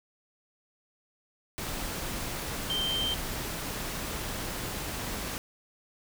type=tone in noise; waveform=sine; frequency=3136 Hz; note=G7; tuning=in tune; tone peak=-28 dBFS; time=2.7-3.14 s; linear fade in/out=0 ms; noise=pink; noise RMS=-35 dBFS; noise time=1.58-5.38 s; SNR=+4 dB; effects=none